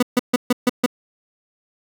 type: tone bursts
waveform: 30% pulse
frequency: 246.9 Hz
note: B3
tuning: in tune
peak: -10 dBFS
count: 6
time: 0-0.862 s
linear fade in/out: 5 ms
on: 27 ms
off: 140 ms
effects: none